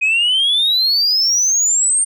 sine exponential sweep, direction up, 2489 to 8870 Hz, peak -10 dBFS, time 0.01-2.05 s, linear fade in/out 20 ms, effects tanh soft clip ceiling -10 dBFS

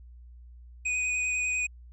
square tone with vibrato, 2489 Hz, D#7, in tune, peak -27 dBFS, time 0.85-1.67 s, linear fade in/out 10 ms, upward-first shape square, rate 10 Hz, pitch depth 11 cents each way, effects added 60 Hz sine -46 dBFS peak until 1.92 s + resampled to 22050 Hz

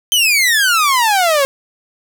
sawtooth exponential sweep, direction down, 3136 to 533 Hz, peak -7 dBFS, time 0.12-1.45 s, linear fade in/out 0 ms, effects none

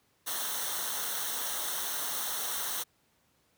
white noise with comb filter, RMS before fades -34 dBFS, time 0.26-2.84 s, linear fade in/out 20 ms, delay 0.41 ms, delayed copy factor -0.7, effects pink hiss -70 dBFS RMS until 3.57 s + high-pass 80 Hz 12 dB/octave

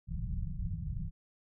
pink low-pass noise, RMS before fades -36 dBFS, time 0.07-1.11 s, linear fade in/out 50 ms, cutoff 190 Hz, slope 96 dB/octave, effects none

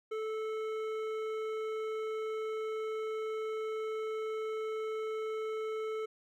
sine tone with hard clipping, 437 Hz, A4, 12 cents flat, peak -36 dBFS, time 0.11-6.06 s, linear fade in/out 10 ms, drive 11 dB, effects none

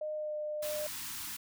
sine tone with pitch glide, 612 to 603.6 Hz, D#5 to D5, -29 to +47 cents, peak -34 dBFS, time 0.01-0.87 s, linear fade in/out 5 ms, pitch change -24 cents, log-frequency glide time 0.14-0.36 s
white band-stop noise, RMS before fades -41 dBFS, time 0.62-1.37 s, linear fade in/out 10 ms, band 340 to 840 Hz, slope 96 dB/octave
effects none

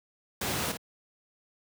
pink noise with echo, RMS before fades -31 dBFS, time 0.41-0.72 s, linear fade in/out 5 ms, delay 52 ms, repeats 1, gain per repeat -7 dB, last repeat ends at 0.772 s, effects high-pass 100 Hz 12 dB/octave

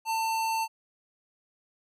square tone, 895 Hz, A5, 29 cents sharp, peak -27 dBFS, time 0.05-0.68 s, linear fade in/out 50 ms, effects resampled to 32000 Hz

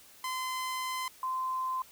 sawtooth / sine tone pair in turn, 1029 / 1035 Hz, C6 / C6, -29 / -19 cents, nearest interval unison, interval 10 cents, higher second, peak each -29 / -30 dBFS, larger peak first, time 0.24-1.08 / 1.23-1.82 s, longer first, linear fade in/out 2 ms, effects white hiss -56 dBFS RMS until 1.91 s

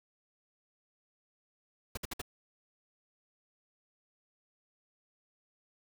pink noise bursts, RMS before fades -38 dBFS, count 4, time 1.95-2.216 s, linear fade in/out 5 ms, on 23 ms, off 58 ms, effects none

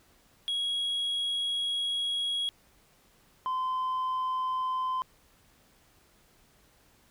sine tone pair in turn, 3314 / 1028.9 Hz, G#7 / C6, -4 / -29 cents, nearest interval octave + minor sixth, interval 2025 cents, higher first, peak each -25 dBFS, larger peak neither, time 0.48-2.49 / 3.46-5.02 s, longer first, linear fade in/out 0 ms, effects tanh soft clip ceiling -27 dBFS + pink hiss -63 dBFS RMS until 7.1 s

